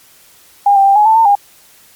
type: tone with pitch steps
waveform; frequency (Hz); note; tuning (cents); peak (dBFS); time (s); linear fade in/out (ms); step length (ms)
sine; 808 / 786 / 791 / 840 / 883 / 902 / 810; G#5 / G5 / G5 / G#5 / A5 / A5 / G#5; -48 / +4 / +15 / +19 / +6 / +43 / -43; -5; 0.66-1.353; 5; 99
effects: white hiss -45 dBFS RMS until 1.95 s + MP3 96 kbps